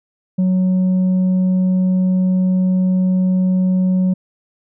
sine tone with tanh clipping, 185 Hz, F#3, in tune, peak -13 dBFS, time 0.38-4.14 s, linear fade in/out 10 ms, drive 3 dB, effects none

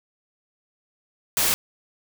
white noise, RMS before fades -21 dBFS, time 1.37-1.54 s, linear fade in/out 0 ms, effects none

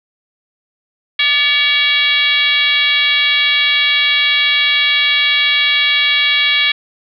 sine tone with frequency modulation, 2803 Hz, F7, 6 cents sharp, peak -10 dBFS, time 1.19-6.72 s, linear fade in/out 5 ms, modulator 536 Hz, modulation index 1.9, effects none

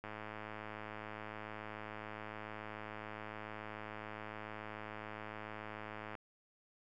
click train, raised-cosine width 0.5 ms, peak -30 dBFS, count 655, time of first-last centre 0.04-6.152 s, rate 107 Hz, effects none

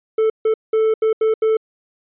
triangle tone bursts at uneven times, 440 Hz, A4, in tune, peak -11 dBFS, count 6, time 0.18-0.3 / 0.45-0.54 / 0.73-0.94 / 1.02-1.13 / 1.21-1.34 / 1.42-1.57 s, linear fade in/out 5 ms, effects resampled to 8000 Hz

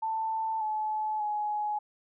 sine tone with pitch steps, 887 / 860 / 840 Hz, A5 / A5 / G#5, +14 / -40 / +19 cents, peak -28 dBFS, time 0.02-1.79 s, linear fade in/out 10 ms, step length 590 ms, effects none

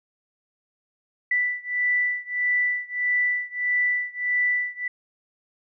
sine beating tone pair, 1975.5 / 1977.1 Hz, B6 / B6, 0 / +1 cents, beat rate 1.6 Hz, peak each -24 / -25 dBFS, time 1.31-4.88 s, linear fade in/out 5 ms, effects none

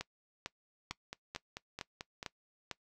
two click trains, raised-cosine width 0.2 ms, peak -24 / -21 dBFS, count 7 / 7, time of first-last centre 0.91-2.229 / 0.01-2.713 s, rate 4.55 / 2.22 Hz, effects noise-tail reverb RT60 0.1 s tail -21 dB re dry

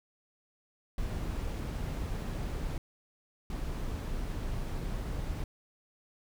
brown noise bursts at uneven times, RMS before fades -35 dBFS, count 2, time 0.98-2.78 / 3.5-5.44 s, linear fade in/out 2 ms, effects none

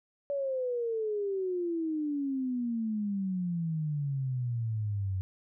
sine exponential sweep, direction down, 572 to 92.5 Hz, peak -29 dBFS, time 0.3-5.21 s, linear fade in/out 0 ms, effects none

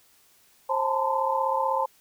sine tone cluster, 532 / 869 / 905 / 1023 Hz, C5 / A5 / A5 / C6, +29 / -22 / +48 / -39 cents, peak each -28 dBFS, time 0.69-1.86 s, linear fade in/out 10 ms, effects white hiss -60 dBFS RMS until 2 s

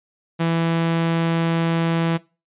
sawtooth tone, 165.9 Hz, E3, 11 cents sharp, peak -14 dBFS, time 0.39-2.18 s, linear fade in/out 20 ms, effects noise-tail reverb RT60 0.3 s tail -21 dB re dry + resampled to 8000 Hz

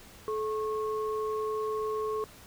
sine tone pair together, 431.9 / 1092 Hz, A4 / C#6, -32 / -26 cents, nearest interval octave + major third, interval 1606 cents, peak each -30 / -35 dBFS, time 0.28-2.24 s, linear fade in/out 0 ms, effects pink hiss -52 dBFS RMS until 2.46 s

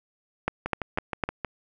two click trains, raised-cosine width 0.5 ms, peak -14 / -9 dBFS, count 6 / 4, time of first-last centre 0.66-1.447 / 0.48-1.238 s, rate 6.35 / 3.96 Hz, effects none

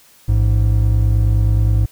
triangle tone pair together, 55.95 / 105.5 Hz, A1 / G#2, +30 / +28 cents, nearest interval major seventh, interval 1098 cents, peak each -12 dBFS, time 0.28-1.86 s, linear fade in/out 10 ms, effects white hiss -49 dBFS RMS until 1.91 s

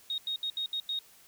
sine tone bursts at uneven times, 3736 Hz, A#7, 3 cents sharp, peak -30 dBFS, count 6, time 0.1-0.18 / 0.27-0.36 / 0.43-0.5 / 0.57-0.66 / 0.73-0.8 / 0.89-0.99 s, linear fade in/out 2 ms, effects white hiss -58 dBFS RMS until 1.27 s

